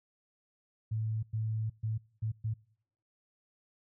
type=tone bursts at uneven times; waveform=sine; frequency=110 Hz; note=A2; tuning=in tune; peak=-30 dBFS; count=5; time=0.91-1.23 / 1.33-1.7 / 1.83-1.98 / 2.22-2.32 / 2.44-2.54 s; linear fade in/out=10 ms; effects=noise-tail reverb RT60 0.7 s tail -26 dB re dry